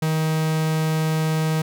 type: tone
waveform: 45% pulse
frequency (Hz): 157.8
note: D#3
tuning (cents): +25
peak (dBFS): -19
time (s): 0.02-1.62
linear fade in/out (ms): 5
effects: none